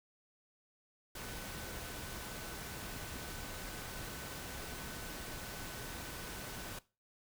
sine tone in noise, 1507 Hz, F#6, 31 cents sharp, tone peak -55 dBFS, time 1.15-6.79 s, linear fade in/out 5 ms, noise pink, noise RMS -45 dBFS, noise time 1.15-6.79 s, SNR -13 dB, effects noise-tail reverb RT60 0.3 s tail -19 dB re dry

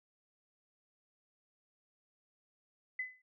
sine tone with exponential decay, 2016 Hz, B6, 35 cents sharp, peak -32 dBFS, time 2.99-3.22 s, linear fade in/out 5 ms, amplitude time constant 49 ms, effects none

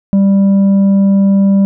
sine tone with tanh clipping, 196.6 Hz, G3, 5 cents sharp, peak -7 dBFS, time 0.13-1.65 s, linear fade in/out 0 ms, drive 5 dB, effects none

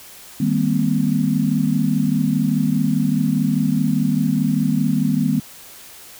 sine tone cluster, 155.8 / 198.8 / 231.9 / 256.8 Hz, D#3 / G3 / A#3 / C4, +3 / +25 / -9 / -32 cents, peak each -21 dBFS, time 0.4-5.4 s, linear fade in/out 5 ms, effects white hiss -41 dBFS RMS until 6.19 s

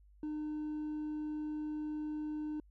sine tone with hard clipping, 303.6 Hz, D#4, 42 cents flat, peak -37 dBFS, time 0.23-2.6 s, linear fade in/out 2 ms, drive 2 dB, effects added 50 Hz sine -59 dBFS peak until 2.7 s

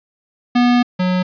square tone pair in turn, 243.9 / 182.72 Hz, B3 / F#3, -21 / -21 cents, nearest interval perfect fourth, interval 500 cents, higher first, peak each -11 / -15 dBFS, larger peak first, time 0.55-0.83 / 0.99-1.23 s, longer first, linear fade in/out 10 ms, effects resampled to 11025 Hz + 8-bit

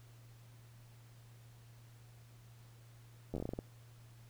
slowing click train, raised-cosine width 2 ms, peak -26 dBFS, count 10, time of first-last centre 3.34-3.589 s, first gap 11 ms, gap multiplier 1.22, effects added 117 Hz sine -56 dBFS peak until 4.29 s + pink hiss -66 dBFS RMS until 4.29 s

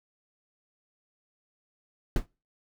brown noise with exponential decay, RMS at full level -19 dBFS, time 2.16-2.26 s, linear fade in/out 2 ms, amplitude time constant 21 ms, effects noise-tail reverb RT60 0.3 s tail -24 dB re dry

